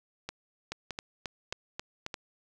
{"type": "two click trains", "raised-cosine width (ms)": 0.2, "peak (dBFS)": [-19, -18], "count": [4, 6], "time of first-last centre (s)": [[0.29, 2.142], [0.72, 2.064]], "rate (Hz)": [1.62, 3.72], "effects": []}